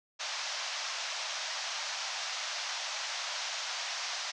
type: band-pass noise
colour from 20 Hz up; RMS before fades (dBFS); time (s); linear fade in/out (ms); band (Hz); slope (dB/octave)
white; -37; 0.19-4.32; 20; 600 to 6300; 48
effects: none